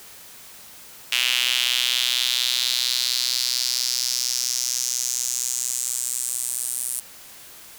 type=tone with high-pass filter sweep; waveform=sawtooth; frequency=124.3 Hz; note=B2; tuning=12 cents sharp; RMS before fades=-24 dBFS; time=1.12-7 s; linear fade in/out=5 ms; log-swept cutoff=2800 to 9500 Hz; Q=3.3; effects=white hiss -44 dBFS RMS until 7.78 s